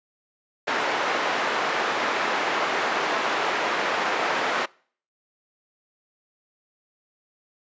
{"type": "band-pass noise", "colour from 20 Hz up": "white", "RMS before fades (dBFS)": -25, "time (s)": [0.67, 4.66], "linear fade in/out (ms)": 10, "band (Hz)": [380, 1600], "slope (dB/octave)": 12, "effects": ["noise-tail reverb RT60 0.5 s tail -25 dB re dry", "resampled to 16000 Hz"]}